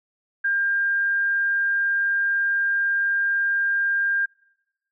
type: tone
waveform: sine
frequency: 1601 Hz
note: G6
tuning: 36 cents sharp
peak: -19 dBFS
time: 0.44-4.26 s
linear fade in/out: 10 ms
effects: noise-tail reverb RT60 1.0 s tail -26 dB re dry

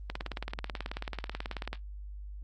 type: click train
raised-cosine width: 0.3 ms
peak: -19 dBFS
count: 31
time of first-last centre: 0.1-1.73 s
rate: 18.4 Hz
effects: added 50 Hz sine -40 dBFS peak until 2.43 s + Opus 32 kbps

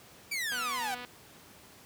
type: exponential sweep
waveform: sawtooth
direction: down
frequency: 2374 to 731 Hz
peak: -28 dBFS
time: 0.31-0.95 s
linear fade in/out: 10 ms
type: click train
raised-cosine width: 0.3 ms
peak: -27 dBFS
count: 131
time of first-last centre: 0.52-1.048 s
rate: 246 Hz
effects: pink hiss -54 dBFS RMS until 1.85 s + high-pass 100 Hz 12 dB/octave

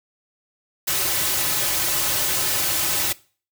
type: noise with comb filter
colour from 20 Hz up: white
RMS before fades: -22 dBFS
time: 0.87-3.13 s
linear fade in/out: 10 ms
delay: 4.3 ms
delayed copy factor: -0.7
effects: noise-tail reverb RT60 0.4 s tail -21 dB re dry

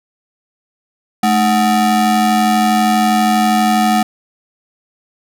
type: ring-modulated tone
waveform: square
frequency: 261.6 Hz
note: C4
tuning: in tune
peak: -8 dBFS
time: 1.23-4.03 s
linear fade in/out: 5 ms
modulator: 477 Hz
effects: none

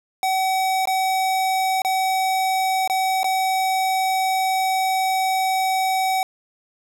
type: tone with dropouts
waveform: square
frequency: 758 Hz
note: F#5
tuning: 42 cents sharp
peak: -19 dBFS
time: 0.23-6.23 s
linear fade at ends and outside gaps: 1 ms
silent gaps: 0.855-0.873 / 1.819-1.848 / 2.876-2.898 / 3.232-3.243 s
effects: none

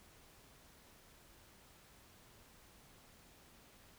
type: silence
effects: pink hiss -63 dBFS RMS until 3.98 s

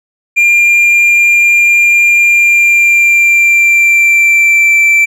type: tone with pitch glide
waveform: triangle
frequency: 2396 to 2337 Hz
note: D7 to D7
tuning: +34 to -9 cents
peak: -3 dBFS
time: 0.36-5.06 s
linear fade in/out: 20 ms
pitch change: -43 cents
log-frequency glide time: 2.21-4.78 s
effects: none

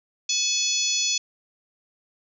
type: harmonic tone with a mistuned harmonic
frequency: 853 Hz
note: G#5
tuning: 46 cents sharp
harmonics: 3 / 4 / 5 / 6 / 7 / 8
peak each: -30 / -28 / -29 / -30 / -26 / -30 dBFS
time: 0.29-1.18 s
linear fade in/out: 5 ms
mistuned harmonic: 5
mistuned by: +39 cents
effects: none

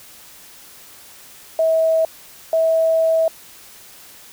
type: tone pair in turn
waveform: sine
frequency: 646 / 649.1 Hz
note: E5 / E5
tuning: -35 / -27 cents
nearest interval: unison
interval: 8 cents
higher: second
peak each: -13 dBFS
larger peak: neither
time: 1.59-2.05 / 2.53-3.28 s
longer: second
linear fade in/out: 2 ms
effects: white hiss -43 dBFS RMS until 4.32 s

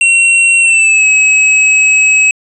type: tone with pitch glide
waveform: square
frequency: 2731 to 2563 Hz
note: F7 to E7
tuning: -39 to -49 cents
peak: -6 dBFS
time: 0.01-2.31 s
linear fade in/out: 2 ms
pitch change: -110 cents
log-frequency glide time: 0.6-1.06 s
effects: resampled to 22050 Hz

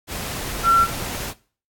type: tone in noise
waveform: sine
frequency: 1357 Hz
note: E6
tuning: 50 cents sharp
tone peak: -12 dBFS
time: 0.63-0.87 s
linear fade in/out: 50 ms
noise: pink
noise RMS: -29 dBFS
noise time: 0.07-1.34 s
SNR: +14 dB
effects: noise-tail reverb RT60 0.4 s tail -19 dB re dry + AAC 64 kbps

